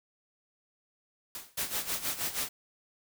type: noise with exponential decay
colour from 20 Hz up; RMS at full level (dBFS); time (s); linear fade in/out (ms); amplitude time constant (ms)
white; -37; 1.35-1.61; 2; 55
type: noise with tremolo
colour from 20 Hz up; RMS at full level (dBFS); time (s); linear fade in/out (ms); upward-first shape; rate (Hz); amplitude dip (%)
white; -31; 1.57-2.49; 10; sine; 6.3; 75
effects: none